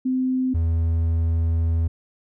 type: tone pair in turn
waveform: sine / triangle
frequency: 257.7 / 82.37 Hz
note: C4 / E2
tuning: -26 / -1 cents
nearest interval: octave + minor sixth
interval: 1975 cents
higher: first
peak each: -19 / -16 dBFS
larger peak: second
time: 0.05-0.54 / 0.54-1.88 s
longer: second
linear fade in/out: 10 ms
effects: none